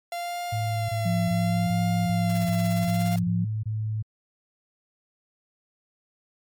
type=tone with vibrato; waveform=45% pulse; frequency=690 Hz; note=F5; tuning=21 cents flat; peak=-29 dBFS; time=0.12-3.16 s; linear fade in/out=2 ms; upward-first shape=sine; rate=0.7 Hz; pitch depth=31 cents each way
type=tone bursts; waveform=sine; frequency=108.5 Hz; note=A2; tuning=24 cents flat; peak=-25 dBFS; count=9; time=0.52-4.026 s; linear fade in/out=10 ms; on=370 ms; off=22 ms
type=tone; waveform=sine; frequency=174.61 Hz; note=F3; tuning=in tune; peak=-23 dBFS; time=1.05-3.45 s; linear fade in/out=10 ms
type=noise with tremolo; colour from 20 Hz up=white; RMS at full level=-39 dBFS; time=2.29-3.19 s; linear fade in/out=5 ms; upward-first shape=sine; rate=17 Hz; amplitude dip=85%
effects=MP3 96 kbps